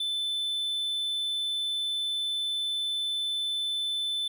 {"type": "tone", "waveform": "triangle", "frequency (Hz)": 3520, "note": "A7", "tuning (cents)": 0, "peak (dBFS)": -26, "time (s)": [0, 4.28], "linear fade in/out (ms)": 5, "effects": []}